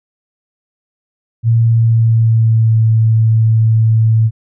sine tone with pitch glide, 115.1 to 111.63 Hz, A#2 to A2, -22 to +25 cents, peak -7 dBFS, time 1.43-4.31 s, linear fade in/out 50 ms, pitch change -53 cents, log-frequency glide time 1.58-2.81 s, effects none

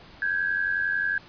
sine tone pair together, 1570.1 / 1661.2 Hz, G6 / G#6, +2 / 0 cents, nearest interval minor second, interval 98 cents, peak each -26 dBFS, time 0.22-1.18 s, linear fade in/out 2 ms, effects pink hiss -49 dBFS RMS until 1.28 s + resampled to 11025 Hz

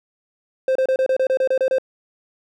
triangle tone bursts, 523.3 Hz, C5, in tune, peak -13 dBFS, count 11, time 0.68-1.784 s, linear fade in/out 2 ms, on 74 ms, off 29 ms, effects none

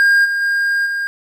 triangle tone with level steps, 1613 Hz, G6, 49 cents sharp, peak -7 / -14 / -12 / -16 dBFS, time 0-1.07 s, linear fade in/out 0 ms, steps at 0.24 / 0.41 / 0.85 s, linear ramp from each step 20 ms, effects none

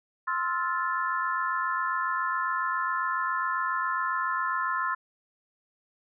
sine chord, F major seventh, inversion second, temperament just, 1047.7 / 1309.6 / 1396.9 / 1746.1 Hz, C6 / E6 / F6 / A6, +2 / -12 / 0 / -14 cents, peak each -29 / -32 / -33 / -33 dBFS, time 0.27-4.95 s, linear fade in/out 10 ms, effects none

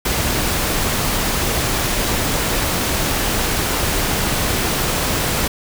pink noise, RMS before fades -19 dBFS, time 0.05-5.48 s, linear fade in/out 5 ms, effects none

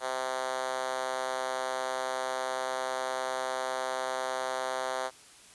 5% pulse tone with high-pass filter, 129.9 Hz, C3, 12 cents flat, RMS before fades -33 dBFS, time 0-5.11 s, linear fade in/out 50 ms, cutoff 570 Hz, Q 1.9, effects white hiss -54 dBFS RMS until 5.54 s + resampled to 24000 Hz

